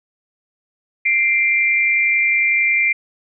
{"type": "tone pair together", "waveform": "sine", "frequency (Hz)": [2093, 2362], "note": ["C7", "D7"], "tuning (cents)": [0, 9], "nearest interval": "major second", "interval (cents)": 209, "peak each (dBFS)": -16, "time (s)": [1.05, 2.93], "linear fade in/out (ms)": 10, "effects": []}